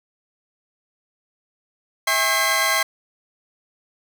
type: tone cluster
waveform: sawtooth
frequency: 649 / 806 / 1084 / 1602 / 2040 Hz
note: E5 / G5 / C#6 / G6 / C7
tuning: -27 / +48 / -39 / +37 / -44 cents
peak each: -23 / -25 / -19 / -22 / -18 dBFS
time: 2.07-2.83 s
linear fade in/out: 5 ms
effects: none